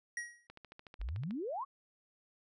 square tone with exponential decay, 1900 Hz, A#6, 33 cents sharp, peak -35 dBFS, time 0.17-0.47 s, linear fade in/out 2 ms, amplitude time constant 64 ms
click train, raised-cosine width 0.3 ms, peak -35 dBFS, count 12, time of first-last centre 0.5-1.309 s, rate 13.6 Hz
sine exponential sweep, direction up, 41.96 to 1174.7 Hz, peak -36 dBFS, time 0.99-1.65 s, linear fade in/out 20 ms
effects resampled to 24000 Hz

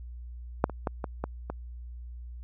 clicks, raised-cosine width 1 ms, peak -7 / -24 / -14 / -18 / -16 / -19 dBFS, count 6, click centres 0.641 / 0.697 / 0.872 / 1.042 / 1.24 / 1.5 s, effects added 60 Hz sine -39 dBFS peak until 2.43 s

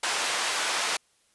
pink band-pass noise, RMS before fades -28 dBFS, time 0.03-0.97 s, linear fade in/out 5 ms, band 830 to 8800 Hz, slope 12 dB/octave, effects white hiss -66 dBFS RMS until 1.34 s + resampled to 24000 Hz

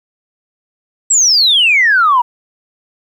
sine exponential sweep, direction down, 7902 to 932.3 Hz, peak -6 dBFS, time 1.1-2.22 s, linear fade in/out 10 ms, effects tanh soft clip ceiling -2 dBFS + 8-bit

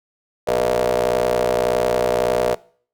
25% pulse ring-modulated tone, 61.74 Hz, B1, in tune, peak -10 dBFS, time 0.47-2.55 s, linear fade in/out 10 ms, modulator 550 Hz, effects noise-tail reverb RT60 0.5 s tail -22 dB re dry

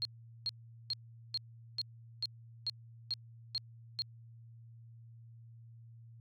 sine tone bursts, 4247 Hz, C8, 25 cents sharp, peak -32 dBFS, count 10, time 0.02-4.02 s, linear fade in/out 0 ms, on 31 ms, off 410 ms, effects added 115 Hz sine -52 dBFS peak until 6.2 s

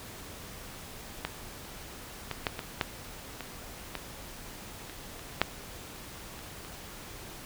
clicks, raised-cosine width 0.3 ms, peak -14 / -17 / -11 / -18 / -10 / -21 / -17 / -26 / -27 / -6 / -30 / -27 dBFS, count 12, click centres 1.25 / 2.313 / 2.468 / 2.592 / 2.812 / 3.407 / 3.953 / 4.897 / 5.194 / 5.416 / 6.391 / 6.649 s, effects pink hiss -45 dBFS RMS until 7.45 s

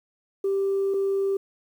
sine tone pair in turn, 392 / 392 Hz, G4 / G4, 0 / 0 cents, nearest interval unison, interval 0 cents, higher neither, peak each -20 dBFS, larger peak neither, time 0.44-0.94 / 0.94-1.37 s, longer first, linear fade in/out 5 ms, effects tanh soft clip ceiling -18 dBFS + 9-bit

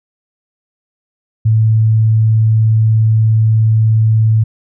sine tone, 110.4 Hz, A2, 6 cents sharp, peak -7 dBFS, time 1.45-4.44 s, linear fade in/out 10 ms, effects none

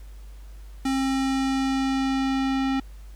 square tone with low-pass filter sweep, 267.6 Hz, C4, 39 cents sharp, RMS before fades -24 dBFS, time 0.85-2.8 s, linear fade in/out 5 ms, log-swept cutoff 9500 to 3600 Hz, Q 0.85, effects added 50 Hz sine -39 dBFS peak until 3.15 s + pink hiss -57 dBFS RMS until 3.15 s

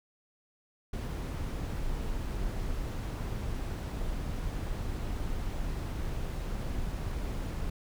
brown noise, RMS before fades -34 dBFS, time 0.93-7.7 s, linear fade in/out 5 ms, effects none

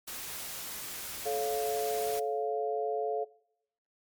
white noise, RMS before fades -40 dBFS, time 0.07-2.2 s, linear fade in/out 10 ms
sine chord, A augmented, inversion none, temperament equal with one note detuned, 434.2 / 554.4 / 698.5 Hz, A4 / C#5 / E#5, -23 / 0 / 0 cents, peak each -32 / -37 / -33 dBFS, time 1.25-3.25 s, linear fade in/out 20 ms
effects noise-tail reverb RT60 0.8 s tail -22 dB re dry + MP3 96 kbps

